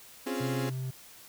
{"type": "chord", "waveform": "35% pulse", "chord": "Db major seventh", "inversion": "third", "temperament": "equal", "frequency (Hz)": [261.6, 277.2, 349.2, 415.3], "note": ["C4", "Db4", "F4", "Ab4"], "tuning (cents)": [0, 0, 0, 0], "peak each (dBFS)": [-33, -36, -37, -35], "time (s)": [0.26, 0.7], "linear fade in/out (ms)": 10}
{"type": "tone", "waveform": "triangle", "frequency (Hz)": 130, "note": "C3", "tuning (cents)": -11, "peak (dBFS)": -30, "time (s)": [0.4, 0.91], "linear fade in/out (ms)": 10}
{"effects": ["white hiss -52 dBFS RMS until 1.28 s"]}